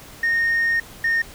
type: tone pair in turn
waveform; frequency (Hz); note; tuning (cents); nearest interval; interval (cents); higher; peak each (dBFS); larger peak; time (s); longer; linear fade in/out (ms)
sine; 1846 / 1835.5; A#6 / A#6; -17 / -27; unison; 10; first; -15; neither; 0.23-0.8 / 1.04-1.22; first; 5
effects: tanh soft clip ceiling -15 dBFS + pink hiss -42 dBFS RMS until 1.34 s